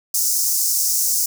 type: high-pass noise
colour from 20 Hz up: pink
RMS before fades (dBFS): -19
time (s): 0.14-1.26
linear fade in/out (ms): 5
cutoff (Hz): 5300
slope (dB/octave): 48
effects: none